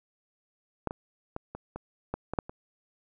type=clicks; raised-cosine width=1 ms; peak=-15 / -21 / -20 / -24 / -23 / -17 / -19 / -11 / -26 dBFS; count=9; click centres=0.873 / 0.909 / 1.364 / 1.55 / 1.76 / 2.14 / 2.336 / 2.388 / 2.495 s; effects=none